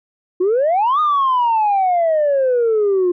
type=exponential two-way sweep; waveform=sine; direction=up then down; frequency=349.2 to 1244.5 to 349.2 Hz; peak=-11 dBFS; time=0.4-3.12 s; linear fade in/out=10 ms; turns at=1 s; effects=tanh soft clip ceiling -10 dBFS